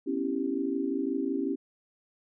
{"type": "chord", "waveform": "sine", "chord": "C# half-diminished seventh", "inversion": "third", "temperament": "equal with one note detuned", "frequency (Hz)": [251.7, 277.2, 329.6, 392], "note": ["B3", "C#4", "E4", "G4"], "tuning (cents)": [33, 0, 0, 0], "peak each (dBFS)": [-35, -30, -34, -34], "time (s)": [0.06, 1.56], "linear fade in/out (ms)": 20, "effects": []}